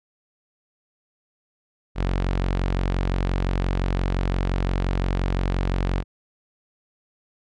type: tone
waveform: sawtooth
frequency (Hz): 45.77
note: F#1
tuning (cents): -18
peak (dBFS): -17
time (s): 1.95-6.04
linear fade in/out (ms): 50
effects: low-pass 4000 Hz 12 dB/octave